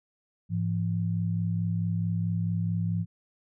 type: tone pair together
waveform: sine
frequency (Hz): 105.41 / 170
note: G#2 / F3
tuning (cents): +26 / -46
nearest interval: minor sixth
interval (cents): 828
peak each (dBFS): -28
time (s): 0.49-3.06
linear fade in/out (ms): 50
effects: none